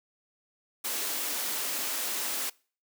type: high-pass noise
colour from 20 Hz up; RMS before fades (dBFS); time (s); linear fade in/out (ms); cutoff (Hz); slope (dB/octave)
white; -32; 0.84-2.5; 10; 220; 96
effects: noise-tail reverb RT60 0.4 s tail -24 dB re dry